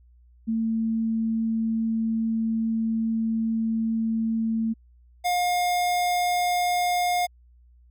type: tone pair in turn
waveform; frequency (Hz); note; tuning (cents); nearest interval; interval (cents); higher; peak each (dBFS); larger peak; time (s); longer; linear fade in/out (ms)
sine / square; 224.4 / 712.4; A3 / F5; +34 / +34; octave + minor sixth; 2000; second; -22; neither; 0.47-4.74 / 5.24-7.27; first; 20
effects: added 60 Hz sine -52 dBFS peak until 7.9 s